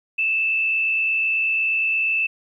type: tone with frequency modulation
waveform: sine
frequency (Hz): 2637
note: E7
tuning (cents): 0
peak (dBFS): -18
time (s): 0.18-2.27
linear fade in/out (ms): 10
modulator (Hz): 68.3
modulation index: 0.72
effects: 10-bit